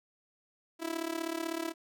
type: tone with amplitude modulation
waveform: sawtooth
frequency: 329.6 Hz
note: E4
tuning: in tune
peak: -26 dBFS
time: 0.79-1.74 s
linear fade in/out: 50 ms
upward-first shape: sine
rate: 36 Hz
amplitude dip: 85%
effects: none